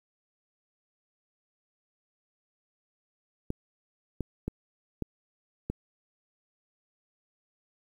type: clicks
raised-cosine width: 3 ms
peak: -18 dBFS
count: 5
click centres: 3.504 / 4.207 / 4.48 / 5.023 / 5.7 s
effects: 9-bit